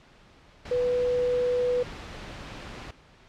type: tone in noise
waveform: sine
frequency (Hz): 493.9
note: B4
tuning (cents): 0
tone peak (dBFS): -22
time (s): 0.71-1.83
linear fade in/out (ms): 5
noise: pink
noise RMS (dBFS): -40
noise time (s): 0.65-2.91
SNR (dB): +15
effects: pink hiss -55 dBFS RMS until 3.28 s + low-pass 4000 Hz 12 dB/octave